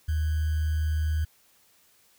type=tone with sample-and-hold; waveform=sine; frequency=77.7 Hz; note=D#2; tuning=2 cents flat; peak=-23 dBFS; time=0.08-1.25 s; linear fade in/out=10 ms; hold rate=1575 Hz; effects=white hiss -62 dBFS RMS until 2.18 s